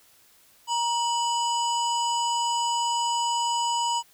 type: harmonic tone with a mistuned harmonic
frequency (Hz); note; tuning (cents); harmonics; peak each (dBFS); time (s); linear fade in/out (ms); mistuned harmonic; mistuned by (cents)
987.8; B5; 0; 1 / 3 / 5 / 7 / 8; -24 / -31 / -37 / -34 / -37; 0.67-4.03; 50; 1; -79
effects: white hiss -58 dBFS RMS until 4.13 s